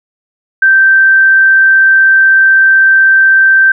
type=tone; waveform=sine; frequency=1561 Hz; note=G6; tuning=8 cents flat; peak=-3 dBFS; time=0.62-3.72 s; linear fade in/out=5 ms; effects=none